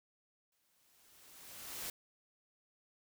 white noise with exponential growth, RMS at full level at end -41 dBFS, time 0.52-1.9 s, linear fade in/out 2 ms, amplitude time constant 300 ms, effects none

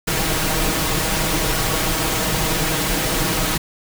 pink noise with comb filter, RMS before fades -20 dBFS, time 0.07-3.58 s, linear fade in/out 10 ms, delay 6.3 ms, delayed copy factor +0.65, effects none

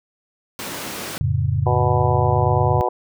pink high-pass noise, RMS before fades -30 dBFS, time 0.59-1.18 s, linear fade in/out 0 ms, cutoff 170 Hz, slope 12 dB/octave
sine chord, F augmented, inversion none, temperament equal with one note detuned, 88.68 / 110 / 138.59 Hz, F2 / A2 / C#3, +27 / 0 / 0 cents, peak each -22 / -21 / -21 dBFS, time 1.21-2.81 s, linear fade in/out 0 ms
harmonic tone, 123.47 Hz, B2, in tune, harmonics 3 / 4 / 5 / 6 / 7 / 8, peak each -25 / -24 / -26 / -23 / -25 / -25 dBFS, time 1.66-2.89 s, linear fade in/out 5 ms
effects none

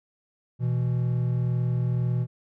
triangle tone pair together, 122.83 / 164.81 Hz, B2 / E3, -9 / 0 cents, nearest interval perfect fourth, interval 509 cents, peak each -21 / -28 dBFS, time 0.59-2.27 s, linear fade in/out 50 ms, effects none

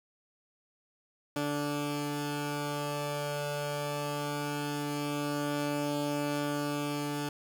15% pulse tone pair together, 145.7 / 291.6 Hz, D3 / D4, -13 / -12 cents, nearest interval octave, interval 1201 cents, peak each -28 dBFS, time 1.36-7.29 s, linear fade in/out 2 ms, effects none

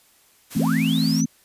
white noise, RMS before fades -37 dBFS, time 0.5-1.22 s, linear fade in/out 20 ms
sine chord, A minor, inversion second, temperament equal, 164.81 / 220 / 261.6 Hz, E3 / A3 / C4, 0 / 0 / 0 cents, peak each -22 dBFS, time 0.55-1.26 s, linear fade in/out 10 ms
sine linear sweep, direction up, 30.87 to 6240 Hz, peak -27 dBFS, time 0.56-1.25 s, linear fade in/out 10 ms
effects white hiss -57 dBFS RMS until 1.44 s + resampled to 32000 Hz

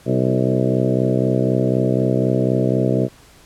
harmonic tone with a mistuned harmonic, 64 Hz, C2, 38 cents flat, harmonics 2 / 3 / 4 / 5 / 6 / 7 / 8 / 9 / 10, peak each -20 / -22 / -23 / -24 / -25 / -25 / -26 / -27 / -27 dBFS, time 0.05-3.09 s, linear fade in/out 50 ms, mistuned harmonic 6, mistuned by -24 cents, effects pink hiss -48 dBFS RMS until 3.45 s + low-pass 12000 Hz 12 dB/octave

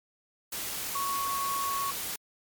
sine tone in noise, 1108.7 Hz, C#6, in tune, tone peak -29 dBFS, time 0.95-1.91 s, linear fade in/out 5 ms, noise white, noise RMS -35 dBFS, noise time 0.52-2.16 s, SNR +3 dB, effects MP3 96 kbps

